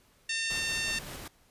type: harmonic tone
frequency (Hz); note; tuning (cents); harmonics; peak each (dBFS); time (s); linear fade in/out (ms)
905; A5; +48; 2 / 3 / 4 / 5 / 6 / 7 / 8 / 9 / 10; -35 / -34 / -38 / -39 / -41 / -42 / -44 / -49 / -44; 0.29-0.99; 5
type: noise with tremolo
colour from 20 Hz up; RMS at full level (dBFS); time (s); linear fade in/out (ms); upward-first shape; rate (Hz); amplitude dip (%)
pink; -41; 0.5-1.28; 5; square; 5.3; 25
effects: pink hiss -64 dBFS RMS until 1.5 s + resampled to 32000 Hz